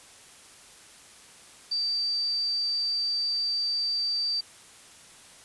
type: tone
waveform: sine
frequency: 4649 Hz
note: D8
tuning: 18 cents flat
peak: -25 dBFS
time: 1.71-4.41 s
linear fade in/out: 10 ms
effects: white hiss -51 dBFS RMS until 5.44 s + resampled to 24000 Hz